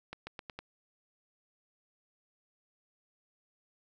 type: accelerating click train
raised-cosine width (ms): 0.3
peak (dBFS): -25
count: 5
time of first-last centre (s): 0.13-0.59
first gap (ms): 140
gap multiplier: 0.87
effects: none